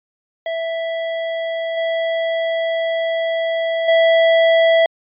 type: tone with level steps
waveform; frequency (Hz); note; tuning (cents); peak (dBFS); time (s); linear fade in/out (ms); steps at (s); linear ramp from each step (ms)
square; 659.3; E5; 0; -21 / -18 / -11; 0.46-4.86; 2; 1.77 / 3.88; 5
effects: resampled to 8000 Hz